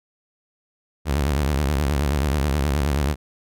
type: tone with vibrato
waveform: sawtooth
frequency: 71.3 Hz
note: C#2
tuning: 49 cents sharp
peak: -15 dBFS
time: 1.05-3.16 s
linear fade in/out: 50 ms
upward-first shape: sine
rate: 9.4 Hz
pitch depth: 150 cents each way
effects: none